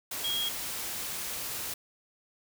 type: tone in noise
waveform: sine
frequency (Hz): 3276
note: G#7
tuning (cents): -24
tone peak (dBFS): -29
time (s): 0.24-0.49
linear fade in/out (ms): 5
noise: white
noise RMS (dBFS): -36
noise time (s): 0.11-1.74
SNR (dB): +4
effects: none